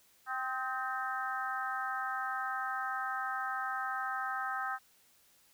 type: harmonic tone with a mistuned harmonic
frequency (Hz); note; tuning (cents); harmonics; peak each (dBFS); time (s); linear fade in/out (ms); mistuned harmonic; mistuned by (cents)
260.7; C4; -6; 3 / 4 / 5 / 6 / 7; -39 / -45 / -37 / -39 / -45; 0.26-4.79; 50; 5; -36
effects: white hiss -66 dBFS RMS until 5.53 s